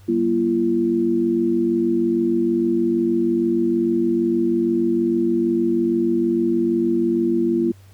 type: tone cluster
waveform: sine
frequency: 190.9 / 237.3 / 339.7 Hz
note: G3 / A#3 / F4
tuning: -46 / +31 / -48 cents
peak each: -27 / -21 / -18 dBFS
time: 0.08-7.72 s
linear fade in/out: 10 ms
effects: added 97 Hz sine -44 dBFS peak until 7.93 s + pink hiss -55 dBFS RMS until 7.93 s